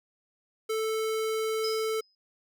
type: tone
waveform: square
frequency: 440 Hz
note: A4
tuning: in tune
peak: -28 dBFS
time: 0.69-2.01 s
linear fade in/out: 10 ms
type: tone with exponential decay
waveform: sine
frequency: 5050 Hz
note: D#8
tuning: 25 cents sharp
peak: -30 dBFS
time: 1.64-2.15 s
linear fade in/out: 2 ms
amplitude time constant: 110 ms
effects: none